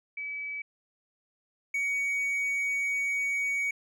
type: tone pair in turn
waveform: sine / triangle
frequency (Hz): 2290 / 2248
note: D7 / C#7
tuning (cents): -44 / +24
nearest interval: unison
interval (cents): 32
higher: first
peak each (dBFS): -33 / -25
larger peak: second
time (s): 0.17-0.62 / 1.74-3.71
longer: second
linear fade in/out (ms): 5
effects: none